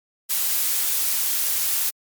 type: noise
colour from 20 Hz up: blue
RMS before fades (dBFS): -22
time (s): 0.29-1.91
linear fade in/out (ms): 20
effects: MP3 96 kbps